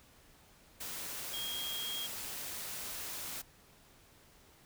sine tone in noise, 3253 Hz, G#7, 37 cents flat, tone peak -38 dBFS, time 1.33-2.07 s, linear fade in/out 10 ms, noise white, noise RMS -42 dBFS, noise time 0.8-3.42 s, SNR +1 dB, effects pink hiss -62 dBFS RMS until 4.65 s

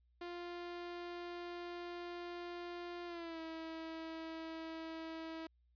sawtooth tone with pitch glide, 349.2 to 323.9 Hz, F4 to E4, 0 to -30 cents, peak -40 dBFS, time 0.21-5.47 s, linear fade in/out 5 ms, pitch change -130 cents, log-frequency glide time 3.06-3.4 s, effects added 60 Hz sine -70 dBFS peak until 5.75 s + resampled to 11025 Hz

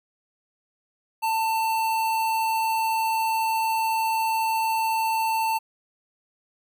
square tone with notch filter, 893 Hz, A5, 25 cents sharp, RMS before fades -24 dBFS, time 1.22-5.59 s, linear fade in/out 20 ms, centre 5700 Hz, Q 1.8, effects none

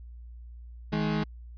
35% pulse tone pair together, 158.4 / 211.6 Hz, D#3 / G#3, +31 / +33 cents, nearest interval perfect fourth, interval 502 cents, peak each -27 dBFS, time 0.92-1.24 s, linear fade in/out 10 ms, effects added 59 Hz sine -42 dBFS peak until 1.57 s + resampled to 11025 Hz

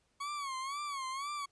40% pulse tone with vibrato, 1109 Hz, C#6, in tune, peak -36 dBFS, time 0.2-1.46 s, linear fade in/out 10 ms, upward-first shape sine, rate 2 Hz, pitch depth 110 cents each way, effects pink hiss -75 dBFS RMS until 1.51 s + resampled to 22050 Hz

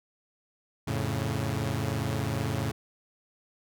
sawtooth chord, F augmented, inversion none, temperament equal, 87.31 / 110 / 138.59 Hz, F2 / A2 / C#3, 0 / 0 / 0 cents, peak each -31 / -27 / -28 dBFS, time 0.87-2.72 s, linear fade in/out 10 ms, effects none

